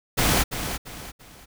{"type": "noise with echo", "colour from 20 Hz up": "pink", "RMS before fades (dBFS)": -20, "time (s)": [0.17, 0.44], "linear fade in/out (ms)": 20, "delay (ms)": 340, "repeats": 3, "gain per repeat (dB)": -9, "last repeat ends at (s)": 1.46, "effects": []}